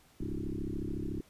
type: tone with frequency modulation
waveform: sine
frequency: 155.56 Hz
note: D#3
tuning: in tune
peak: -33 dBFS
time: 0.2-1.21 s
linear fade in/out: 5 ms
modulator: 33.8 Hz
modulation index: 6
effects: pink hiss -63 dBFS RMS until 1.29 s + resampled to 32000 Hz